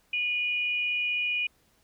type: tone pair together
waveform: sine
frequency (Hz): 2456 / 2921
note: D#7 / F#7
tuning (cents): -23 / -23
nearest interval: minor third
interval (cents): 300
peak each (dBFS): -26 / -34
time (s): 0.13-1.47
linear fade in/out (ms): 5
effects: pink hiss -66 dBFS RMS until 1.83 s

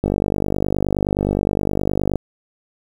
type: click train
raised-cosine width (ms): 2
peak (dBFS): -5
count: 106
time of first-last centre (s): 0.04-2.157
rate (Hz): 49.6
effects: 7-bit

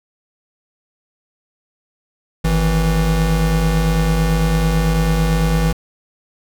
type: tone pair together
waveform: square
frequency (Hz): 51.4 / 163.2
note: G#1 / E3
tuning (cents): -17 / -17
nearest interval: octave + minor sixth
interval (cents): 2000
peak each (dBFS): -17 / -17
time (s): 2.44-5.73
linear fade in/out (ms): 10
effects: none

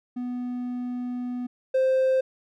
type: tone pair in turn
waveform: triangle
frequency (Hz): 246.9 / 523.2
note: B3 / C5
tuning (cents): 0 / 0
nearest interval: octave + minor second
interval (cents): 1300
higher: second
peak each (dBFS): -26 / -16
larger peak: second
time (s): 0.16-1.47 / 1.74-2.21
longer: first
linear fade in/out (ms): 10
effects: tanh soft clip ceiling -13 dBFS

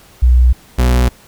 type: tone pair in turn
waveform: sine / 40% pulse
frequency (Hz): 61.74 / 61.74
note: B1 / B1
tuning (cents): 0 / 0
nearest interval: unison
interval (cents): 0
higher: neither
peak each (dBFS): -5 / -8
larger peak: first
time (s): 0.22-0.53 / 0.78-1.09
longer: neither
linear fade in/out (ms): 10
effects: pink hiss -44 dBFS RMS until 1.27 s

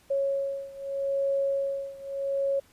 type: beating tone pair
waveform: sine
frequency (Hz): 551 / 551.8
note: C#5 / C#5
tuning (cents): -11 / -8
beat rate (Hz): 0.8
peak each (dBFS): -28 / -30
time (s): 0.1-2.6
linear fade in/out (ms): 10
effects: pink hiss -60 dBFS RMS until 2.72 s + resampled to 32000 Hz

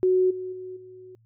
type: tone with level steps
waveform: sine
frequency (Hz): 370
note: F#4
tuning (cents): 0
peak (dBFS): -17 / -30 / -34 / -42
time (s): 0.03-1.15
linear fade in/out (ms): 0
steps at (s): 0.3 / 0.52 / 0.76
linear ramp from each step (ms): 10
effects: added 113 Hz sine -57 dBFS peak until 1.25 s

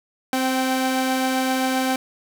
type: tone pair together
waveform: sawtooth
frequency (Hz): 261.1 / 775.7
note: C4 / G5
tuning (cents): -3 / -18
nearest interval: octave + perfect fifth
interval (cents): 1885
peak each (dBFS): -17 / -21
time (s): 0.33-1.96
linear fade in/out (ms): 2
effects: none

